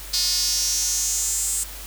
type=tone with high-pass filter sweep; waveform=sawtooth; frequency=360 Hz; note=F#4; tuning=47 cents flat; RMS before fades=-23 dBFS; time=0.13-1.64 s; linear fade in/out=10 ms; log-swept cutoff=4700 to 8100 Hz; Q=4.4; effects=added 50 Hz sine -38 dBFS peak until 1.86 s + white hiss -38 dBFS RMS until 1.86 s